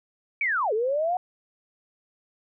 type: linear two-way sweep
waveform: sine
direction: down then up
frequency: 2349 to 412.4 to 742 Hz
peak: -22 dBFS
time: 0.41-1.17 s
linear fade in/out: 2 ms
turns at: 0.73 s
effects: none